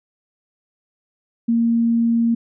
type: tone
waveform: sine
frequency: 231.8 Hz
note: A#3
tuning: 10 cents flat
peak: -14 dBFS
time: 1.48-2.35 s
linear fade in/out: 10 ms
effects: none